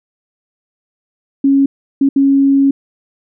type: tone bursts at uneven times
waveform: sine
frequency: 275.3 Hz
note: C#4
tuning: 12 cents flat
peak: -7 dBFS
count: 3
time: 1.44-1.66 / 2.01-2.09 / 2.16-2.71 s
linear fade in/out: 5 ms
effects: none